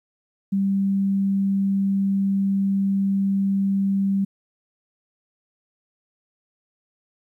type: tone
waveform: sine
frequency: 196 Hz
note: G3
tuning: in tune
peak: -18 dBFS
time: 0.52-4.25 s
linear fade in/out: 10 ms
effects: 10-bit